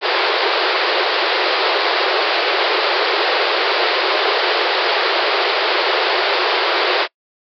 pink band-pass noise, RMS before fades -17 dBFS, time 0.01-7.08 s, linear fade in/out 50 ms, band 350 to 4900 Hz, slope 96 dB/octave, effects noise-tail reverb RT60 0.1 s tail -26 dB re dry

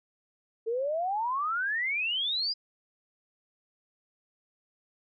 sine exponential sweep, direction up, 438.3 to 4978 Hz, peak -27 dBFS, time 0.66-2.54 s, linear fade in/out 20 ms, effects none

